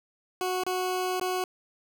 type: tone with dropouts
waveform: 20% pulse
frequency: 367.9 Hz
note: F#4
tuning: 10 cents flat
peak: -22 dBFS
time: 0.41-1.44 s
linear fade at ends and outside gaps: 1 ms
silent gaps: 0.636-0.665 / 1.198-1.212 s
effects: none